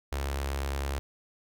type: tone with notch filter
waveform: sawtooth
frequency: 69.2 Hz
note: C#2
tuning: 2 cents flat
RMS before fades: -32 dBFS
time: 0.12-0.99 s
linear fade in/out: 0 ms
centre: 180 Hz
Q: 0.59
effects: none